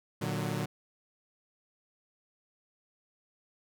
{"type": "chord", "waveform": "sawtooth", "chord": "Bb augmented", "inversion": "none", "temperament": "equal with one note detuned", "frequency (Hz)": [116.54, 149.14, 185], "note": ["Bb2", "D3", "F#3"], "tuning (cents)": [0, 27, 0], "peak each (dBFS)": [-32, -31, -32], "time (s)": [0.21, 0.66], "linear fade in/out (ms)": 10, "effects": []}